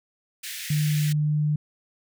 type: high-pass noise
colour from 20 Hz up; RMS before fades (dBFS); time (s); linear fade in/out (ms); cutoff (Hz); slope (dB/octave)
pink; -35; 0.43-1.13; 10; 1700; 48
type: tone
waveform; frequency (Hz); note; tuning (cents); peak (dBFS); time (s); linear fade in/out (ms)
sine; 150.3; D3; +40; -20; 0.7-1.56; 5
effects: none